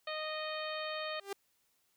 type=harmonic tone; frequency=619 Hz; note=D#5; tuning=9 cents flat; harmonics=1 / 2 / 3 / 4 / 5 / 6 / 7; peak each=-40 / -43 / -45 / -46 / -47 / -48 / -48 dBFS; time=0.07-1.2 s; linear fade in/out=5 ms
type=tone with exponential growth; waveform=sawtooth; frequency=397 Hz; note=G4; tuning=22 cents sharp; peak=-30 dBFS; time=1.16-1.33 s; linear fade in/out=5 ms; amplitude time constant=35 ms
effects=white hiss -75 dBFS RMS until 1.96 s